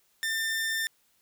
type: tone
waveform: sawtooth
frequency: 1795 Hz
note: A6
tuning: 34 cents sharp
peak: -24 dBFS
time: 0.23-0.87 s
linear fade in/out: 0 ms
effects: white hiss -68 dBFS RMS until 1.21 s